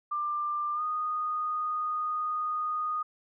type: tone with pitch glide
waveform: sine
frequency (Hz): 1189 to 1235.2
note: D6 to D#6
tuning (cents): +21 to -13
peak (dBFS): -28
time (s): 0.11-3.03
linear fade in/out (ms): 10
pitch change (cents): +66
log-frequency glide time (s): 0.74-0.82
effects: none